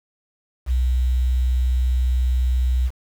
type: tone with quantisation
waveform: sine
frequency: 62.8 Hz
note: B1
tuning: 30 cents sharp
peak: -16 dBFS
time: 0.66-2.91 s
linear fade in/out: 50 ms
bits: 7
effects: none